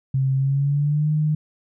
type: tone with pitch glide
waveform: sine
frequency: 133.7 to 152.7 Hz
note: C3 to D#3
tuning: +38 to -32 cents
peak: -17 dBFS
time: 0.14-1.35 s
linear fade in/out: 5 ms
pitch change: +230 cents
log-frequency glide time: 0.35-1.1 s
effects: none